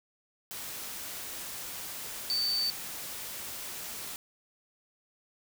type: tone in noise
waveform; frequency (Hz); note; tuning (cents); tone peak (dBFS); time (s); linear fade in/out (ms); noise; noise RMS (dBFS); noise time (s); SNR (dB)
sine; 4562; C#8; +49; -27; 2.3-2.7; 0; white; -40; 0.51-4.16; +10
effects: none